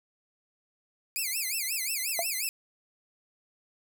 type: tone with vibrato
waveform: 5% pulse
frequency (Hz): 2332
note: D7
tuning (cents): -13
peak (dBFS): -20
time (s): 1.16-2.49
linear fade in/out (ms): 0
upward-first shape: sine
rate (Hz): 5.6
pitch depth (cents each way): 250
type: tone with exponential decay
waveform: sine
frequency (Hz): 677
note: E5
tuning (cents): +46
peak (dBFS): -22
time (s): 2.19-2.27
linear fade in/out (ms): 1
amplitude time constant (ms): 16
effects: none